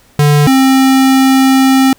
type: tone pair in turn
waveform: square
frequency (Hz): 146.83 / 265.4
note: D3 / C4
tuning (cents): 0 / +25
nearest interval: minor seventh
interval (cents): 1025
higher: second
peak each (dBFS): -6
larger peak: neither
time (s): 0.19-0.47 / 0.47-1.93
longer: second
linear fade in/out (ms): 2
effects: pink hiss -47 dBFS RMS until 1.98 s